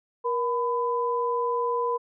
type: tone pair together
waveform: sine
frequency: 475.3 / 1003 Hz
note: A#4 / B5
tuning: +34 / +26 cents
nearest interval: octave + minor second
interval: 1292 cents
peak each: -26 dBFS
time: 0.24-1.98 s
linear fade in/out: 20 ms
effects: none